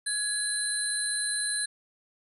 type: tone cluster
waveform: sine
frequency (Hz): 1675 / 4072 / 8940 / 9910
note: G#6 / C8 / C#9 / D#9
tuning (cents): +14 / -48 / +14 / -8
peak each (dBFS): -34 / -33 / -32 / -32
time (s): 0.06-1.66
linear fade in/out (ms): 10
effects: none